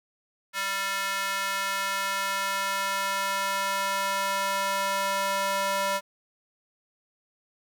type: tone with high-pass filter sweep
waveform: square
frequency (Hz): 196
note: G3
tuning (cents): 0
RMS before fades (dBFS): -28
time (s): 0.53-6.01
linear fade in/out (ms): 50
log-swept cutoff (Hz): 1500 to 780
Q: 1.5
effects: none